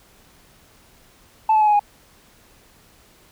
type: tone with pitch steps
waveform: sine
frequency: 877 / 863.4 / 850.1 / 836.9 / 824 Hz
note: A5 / A5 / G#5 / G#5 / G#5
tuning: -6 / -33 / +40 / +13 / -14 cents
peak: -11 dBFS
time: 1.49-1.795 s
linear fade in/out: 5 ms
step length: 61 ms
effects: tanh soft clip ceiling -10 dBFS + pink hiss -53 dBFS RMS until 3.31 s